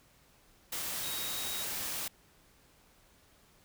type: tone in noise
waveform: sine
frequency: 3790 Hz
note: A#7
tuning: 28 cents sharp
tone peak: -41 dBFS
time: 1.03-1.64 s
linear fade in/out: 5 ms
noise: white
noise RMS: -37 dBFS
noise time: 0.72-2.08 s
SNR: -7 dB
effects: pink hiss -64 dBFS RMS until 3.64 s